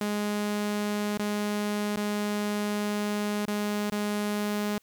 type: tone with dropouts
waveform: sawtooth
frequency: 207.7 Hz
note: G#3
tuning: in tune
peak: -23 dBFS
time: 0.01-4.78 s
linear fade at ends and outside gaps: 2 ms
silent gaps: 1.174-1.194 / 1.961-1.971 / 3.455-3.479 / 3.899-3.921 s
effects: white hiss -67 dBFS RMS until 4.82 s